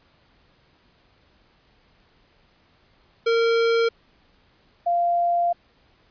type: tone pair in turn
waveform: square / sine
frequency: 460.6 / 693.5 Hz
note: A#4 / F5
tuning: -21 / -12 cents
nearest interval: perfect fifth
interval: 709 cents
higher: second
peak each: -18 dBFS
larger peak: neither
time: 3.26-3.89 / 4.86-5.53 s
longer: second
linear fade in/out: 10 ms
effects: pink hiss -60 dBFS RMS until 6.1 s + resampled to 11025 Hz